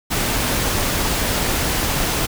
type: noise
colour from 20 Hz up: pink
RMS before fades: -20 dBFS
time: 0.1-2.27 s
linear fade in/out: 20 ms
effects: none